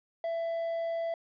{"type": "tone", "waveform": "triangle", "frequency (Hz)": 666, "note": "E5", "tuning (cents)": 18, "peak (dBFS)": -28, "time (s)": [0.24, 1.14], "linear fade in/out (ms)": 2, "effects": ["resampled to 11025 Hz", "11-bit"]}